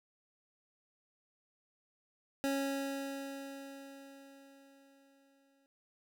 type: tone with exponential decay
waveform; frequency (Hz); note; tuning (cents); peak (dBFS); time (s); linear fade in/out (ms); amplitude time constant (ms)
25% pulse; 275; C#4; -14; -27; 2.44-5.66; 0; 700
effects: none